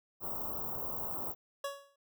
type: band-stop noise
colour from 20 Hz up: white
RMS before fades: -38 dBFS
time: 0.2-1.35 s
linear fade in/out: 50 ms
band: 1200 to 16000 Hz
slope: 48 dB/octave
type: tone with exponential decay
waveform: 25% pulse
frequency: 560 Hz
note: C#5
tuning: 18 cents sharp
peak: -29 dBFS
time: 1.64-1.96 s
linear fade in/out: 5 ms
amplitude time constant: 68 ms
effects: none